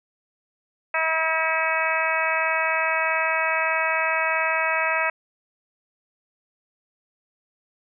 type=harmonic tone; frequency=321.6 Hz; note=E4; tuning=43 cents flat; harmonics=2 / 3 / 4 / 5 / 6 / 7 / 8; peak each=-28 / -28 / -28 / -28 / -28 / -28 / -28 dBFS; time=0.94-5.1 s; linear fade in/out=5 ms; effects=none